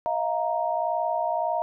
sine chord, Eb suspended second, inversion none, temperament equal with one note detuned, 636.8 / 698.5 / 932.3 Hz, Eb5 / F5 / Bb5, +40 / 0 / 0 cents, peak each -28 / -27 / -28 dBFS, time 0.06-1.62 s, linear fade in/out 0 ms, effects none

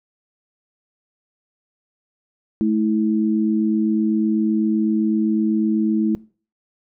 sine tone pair together, 216.4 / 324.3 Hz, A3 / E4, -29 / -28 cents, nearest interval perfect fifth, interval 701 cents, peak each -17 / -20 dBFS, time 2.61-6.15 s, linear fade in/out 0 ms, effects noise-tail reverb RT60 0.4 s tail -22 dB re dry

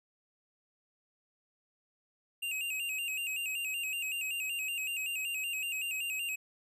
square tone with vibrato, 2663 Hz, E7, 17 cents sharp, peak -34 dBFS, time 2.42-6.36 s, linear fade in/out 10 ms, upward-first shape square, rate 5.3 Hz, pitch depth 78 cents each way, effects none

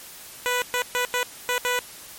10% pulse tone bursts at uneven times, 493.9 Hz, B4, in tune, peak -13 dBFS, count 6, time 0.46-0.62 / 0.74-0.82 / 0.95-1.05 / 1.14-1.23 / 1.49-1.58 / 1.65-1.79 s, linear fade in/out 0 ms, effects white hiss -42 dBFS RMS until 2.18 s + MP3 64 kbps

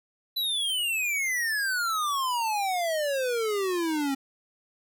square exponential sweep, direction down, 4015 to 267.3 Hz, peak -26 dBFS, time 0.36-4.15 s, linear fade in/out 10 ms, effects none

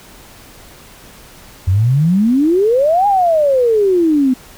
sine exponential two-way sweep, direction up then down, 87.31 to 830.6 to 250 Hz, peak -9 dBFS, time 1.67-4.34 s, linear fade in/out 10 ms, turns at 3.07 s, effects pink hiss -40 dBFS RMS until 4.57 s

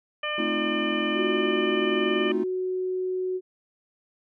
harmonic tone, 600 Hz, D5, 37 cents sharp, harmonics 1 / 2 / 3 / 4 / 5, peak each -33 / -33 / -33 / -33 / -33 dBFS, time 0.23-2.32 s, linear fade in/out 5 ms
triangle chord, F dominant seventh, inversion first, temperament equal, 220 / 261.6 / 311.1 / 349.2 Hz, A3 / C4 / Eb4 / F4, 0 / 0 / 0 / 0 cents, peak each -29 / -32 / -28 / -29 dBFS, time 0.38-2.44 s, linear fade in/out 5 ms
sine tone, 370 Hz, F#4, in tune, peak -25 dBFS, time 1.14-3.41 s, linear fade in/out 50 ms
effects none

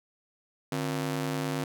sawtooth ring-modulated tone, 207.7 Hz, G#3, in tune, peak -22 dBFS, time 0.72-1.64 s, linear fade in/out 2 ms, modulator 59 Hz, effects none

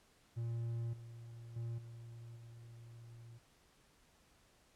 triangle tone with level steps, 116.54 Hz, A#2, in tune, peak -35 / -47 / -37 / -47 / -50 dBFS, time 0.36-3.39 s, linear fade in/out 20 ms, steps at 0.93 / 1.56 / 1.78 / 2.36 s, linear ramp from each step 5 ms, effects pink hiss -69 dBFS RMS until 4.75 s + low-pass 11000 Hz 12 dB/octave

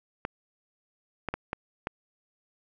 clicks, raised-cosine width 0.5 ms, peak -15 dBFS, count 5, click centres 0.251 / 1.287 / 1.34 / 1.531 / 1.871 s, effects none

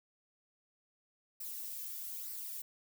violet noise with flanger, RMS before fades -43 dBFS, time 1.4-2.62 s, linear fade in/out 5 ms, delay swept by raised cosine 0.29 to 2.09 ms, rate 1.1 Hz, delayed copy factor -0.55, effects none

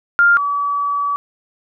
sine tone pair in turn, 1400 / 1144.5 Hz, F6 / D6, +4 / -45 cents, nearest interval minor third, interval 349 cents, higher first, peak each -8 / -16 dBFS, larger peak first, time 0.19-0.37 / 0.37-1.16 s, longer second, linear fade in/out 0 ms, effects none

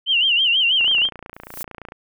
sine tone with vibrato, 2960 Hz, F#7, in tune, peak -14 dBFS, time 0.06-1.1 s, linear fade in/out 50 ms, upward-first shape sine, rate 6.2 Hz, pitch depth 140 cents each way
click train, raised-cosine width 0.5 ms, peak -20 dBFS, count 33, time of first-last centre 0.81-1.921 s, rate 28.8 Hz
violet noise with exponential growth, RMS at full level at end -27 dBFS, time 1.34-1.63 s, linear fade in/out 1 ms, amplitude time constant 61 ms
effects none

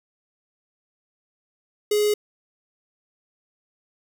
square tone with notch filter, 418.4 Hz, G#4, 13 cents sharp, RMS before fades -20 dBFS, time 1.91-2.14 s, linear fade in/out 5 ms, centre 1400 Hz, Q 0.7, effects none

